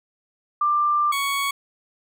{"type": "tone pair in turn", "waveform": ["sine", "20% pulse"], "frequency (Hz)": [1186, 1114.8], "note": ["D6", "C#6"], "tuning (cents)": [17, 9], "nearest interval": "minor second", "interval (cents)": 108, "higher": "first", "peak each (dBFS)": -17, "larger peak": "neither", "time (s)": [[0.61, 1.12], [1.12, 1.51]], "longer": "first", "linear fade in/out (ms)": 5, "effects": []}